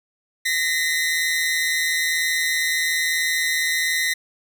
sawtooth tone pair together, 1861.9 / 2023 Hz, A#6 / B6, -3 / +41 cents, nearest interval minor second, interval 144 cents, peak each -19 dBFS, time 0.45-4.14 s, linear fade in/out 10 ms, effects none

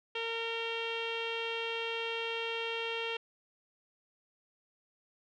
sawtooth tone with low-pass filter, 458.2 Hz, A#4, 30 cents flat, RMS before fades -36 dBFS, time 0.15-3.17 s, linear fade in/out 5 ms, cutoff 3000 Hz, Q 8.5, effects none

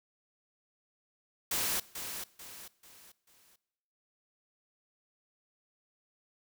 white noise with echo, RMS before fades -32 dBFS, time 1.51-1.8 s, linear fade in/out 5 ms, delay 440 ms, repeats 4, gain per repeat -8 dB, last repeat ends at 3.56 s, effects noise-tail reverb RT60 1.0 s tail -21 dB re dry

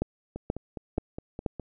two click trains, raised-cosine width 2 ms, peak -22 / -13 dBFS, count 7 / 4, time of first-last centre 0.36-1.597 / 0.02-1.462 s, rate 4.85 / 2.08 Hz, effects none

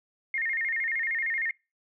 sine tone with vibrato, 1975.5 Hz, B6, in tune, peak -26 dBFS, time 0.34-1.51 s, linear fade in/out 2 ms, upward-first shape square, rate 13 Hz, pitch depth 130 cents each way, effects noise-tail reverb RT60 0.3 s tail -26 dB re dry

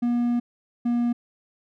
triangle tone pair in turn, 240 / 238.9 Hz, B3 / A#3, -49 / +43 cents, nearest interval unison, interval 8 cents, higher first, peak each -18 dBFS, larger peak neither, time 0.02-0.4 / 0.85-1.13 s, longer first, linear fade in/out 10 ms, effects none

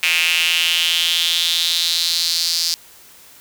square tone with high-pass filter sweep, 83.8 Hz, E2, 29 cents sharp, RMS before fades -18 dBFS, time 0.03-2.74 s, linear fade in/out 0 ms, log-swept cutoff 2500 to 4800 Hz, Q 4.8, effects white hiss -45 dBFS RMS until 3.4 s

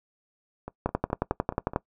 two click trains, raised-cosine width 1 ms, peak -10 / -21 dBFS, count 11 / 6, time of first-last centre 0.86-1.761 / 0.68-1.735 s, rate 11.1 / 4.74 Hz, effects noise-tail reverb RT60 0.1 s tail -20 dB re dry

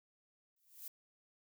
violet noise with exponential growth, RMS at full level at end -44 dBFS, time 0.56-0.88 s, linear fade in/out 5 ms, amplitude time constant 69 ms, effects none

